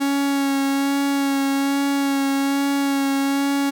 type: tone with vibrato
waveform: 45% pulse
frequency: 277.2 Hz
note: C#4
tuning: in tune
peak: -18 dBFS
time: 0-3.71 s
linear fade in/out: 20 ms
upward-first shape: sine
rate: 1.2 Hz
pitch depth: 16 cents each way
effects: none